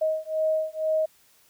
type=beating tone pair; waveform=sine; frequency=628 / 630.1 Hz; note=D#5 / D#5; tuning=+16 / +22 cents; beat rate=2.1 Hz; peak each=-26 dBFS; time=0.01-1.06 s; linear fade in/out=10 ms; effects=white hiss -60 dBFS RMS until 1.49 s